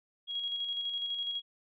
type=tone with tremolo; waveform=sine; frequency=3300 Hz; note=G#7; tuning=12 cents flat; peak=-31 dBFS; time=0.27-1.42 s; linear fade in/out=50 ms; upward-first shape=square; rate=12 Hz; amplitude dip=35%; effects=none